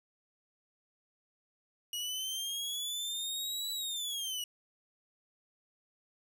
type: linear two-way sweep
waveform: sawtooth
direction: up then down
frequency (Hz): 2891 to 3951 to 2891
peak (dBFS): -32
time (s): 1.93-4.44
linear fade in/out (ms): 2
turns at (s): 3.71
effects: none